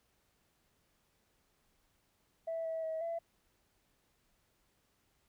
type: tone with pitch steps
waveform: sine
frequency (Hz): 657 / 649 / 641 / 670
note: E5 / E5 / E5 / E5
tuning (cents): -6 / -27 / -49 / +28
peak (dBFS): -34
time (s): 2.47-3.19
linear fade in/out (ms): 10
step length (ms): 180
effects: tanh soft clip ceiling -31 dBFS + pink hiss -75 dBFS RMS until 5.28 s